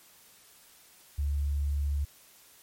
sine tone, 71.6 Hz, D2, 43 cents flat, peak -26 dBFS, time 1.18-2.05 s, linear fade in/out 10 ms, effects white hiss -57 dBFS RMS until 2.62 s + MP3 64 kbps

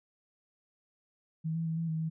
sine tone with pitch steps, 160 / 164.5 / 161.7 / 165.4 / 159.4 / 160.6 Hz, D#3 / E3 / E3 / E3 / D#3 / E3, +49 / -3 / -33 / +6 / +42 / -45 cents, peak -30 dBFS, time 1.44-2.1 s, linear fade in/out 20 ms, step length 110 ms, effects none

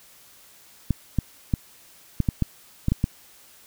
clicks, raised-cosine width 5 ms, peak -8 dBFS, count 9, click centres 0.907 / 1.187 / 1.538 / 2.203 / 2.288 / 2.423 / 2.884 / 2.92 / 3.041 s, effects white hiss -52 dBFS RMS until 3.66 s

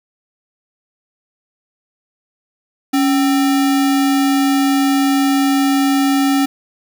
sine tone with sample-and-hold, 277.2 Hz, C#4, in tune, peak -11 dBFS, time 2.93-6.46 s, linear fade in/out 10 ms, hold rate 1050 Hz, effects none

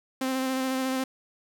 sawtooth tone with vibrato, 261.6 Hz, C4, in tune, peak -22 dBFS, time 0.21-1.04 s, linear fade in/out 5 ms, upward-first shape square, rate 14 Hz, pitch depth 14 cents each way, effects 9-bit

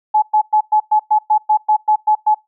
sine tone bursts, 854 Hz, G#5, 48 cents sharp, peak -9 dBFS, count 12, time 0.14-2.346 s, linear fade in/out 10 ms, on 83 ms, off 110 ms, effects noise-tail reverb RT60 0.2 s tail -23 dB re dry

